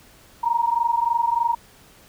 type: tone pair together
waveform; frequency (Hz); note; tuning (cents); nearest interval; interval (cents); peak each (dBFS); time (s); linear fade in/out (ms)
sine; 926.7 / 950; A#5 / A#5; -10 / +33; unison; 43; -21; 0.43-1.55; 10
effects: pink hiss -51 dBFS RMS until 2.08 s